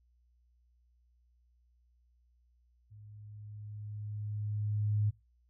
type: tone with level ramp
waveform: sine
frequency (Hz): 105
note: G#2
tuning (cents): +19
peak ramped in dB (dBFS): -51 to -26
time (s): 2.9-5.11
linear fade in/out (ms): 20
effects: noise-tail reverb RT60 0.2 s tail -19 dB re dry + added 60 Hz sine -66 dBFS peak until 5.49 s